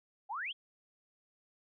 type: exponential sweep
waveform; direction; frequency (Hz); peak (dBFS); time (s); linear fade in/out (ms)
sine; up; 739 to 3440; -36; 0.29-0.53; 20
effects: none